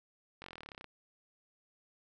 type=slowing click train; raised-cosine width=0.3 ms; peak=-30 dBFS; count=17; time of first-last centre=0.42-0.843 s; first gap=21 ms; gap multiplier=1.03; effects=none